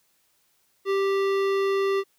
sine tone with hard clipping, 392 Hz, G4, in tune, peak -23 dBFS, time 0.85-2.04 s, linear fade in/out 50 ms, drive 16 dB, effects white hiss -67 dBFS RMS until 2.18 s

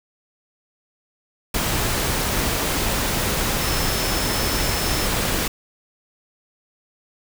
sine tone in noise, 5274 Hz, E8, in tune, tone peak -30 dBFS, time 3.61-5.06 s, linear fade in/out 5 ms, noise pink, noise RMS -22 dBFS, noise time 1.54-5.48 s, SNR -11 dB, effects none

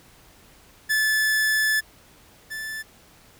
45% pulse tone pair in turn, 1737 / 1752.1 Hz, A6 / A6, -23 / -8 cents, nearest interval unison, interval 15 cents, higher second, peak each -19 / -30 dBFS, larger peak first, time 0.89-1.81 / 2.5-2.83 s, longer first, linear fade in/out 20 ms, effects pink hiss -53 dBFS RMS until 3.39 s

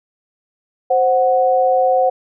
sine tone pair together, 523.3 / 739 Hz, C5 / F#5, 0 / -2 cents, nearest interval tritone, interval 598 cents, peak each -14 dBFS, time 0.9-2.1 s, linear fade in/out 10 ms, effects none

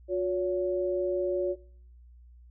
sine tone pair together, 360 / 565.4 Hz, F#4 / C#5, -47 / +34 cents, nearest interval minor sixth, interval 781 cents, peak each -28 / -29 dBFS, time 0.08-1.56 s, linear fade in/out 50 ms, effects noise-tail reverb RT60 0.6 s tail -23 dB re dry + added 60 Hz sine -50 dBFS peak until 2.5 s

